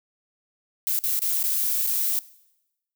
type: noise with dropouts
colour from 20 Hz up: violet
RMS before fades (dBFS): -24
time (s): 0.87-2.19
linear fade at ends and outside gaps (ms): 0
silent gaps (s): 0.99-1.038 / 1.192-1.219 / 1.429-1.439 / 1.866-1.872
effects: noise-tail reverb RT60 0.9 s tail -20 dB re dry